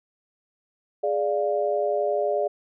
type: chord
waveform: sine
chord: D diminished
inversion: second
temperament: equal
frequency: 415.3 / 587.3 / 698.5 Hz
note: Ab4 / D5 / F5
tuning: 0 / 0 / 0 cents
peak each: -26 / -24 / -28 dBFS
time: 1.03-2.48 s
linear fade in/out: 10 ms
effects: none